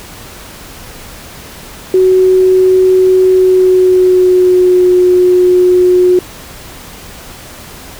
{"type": "tone with pitch glide", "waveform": "sine", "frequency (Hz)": [372.7, 362.3], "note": ["F#4", "F#4"], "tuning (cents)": [13, -36], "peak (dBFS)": -4, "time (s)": [1.94, 6.19], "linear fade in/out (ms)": 2, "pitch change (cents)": -49, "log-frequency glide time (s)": [3.32, 4.92], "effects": ["pink hiss -31 dBFS RMS until 7.99 s"]}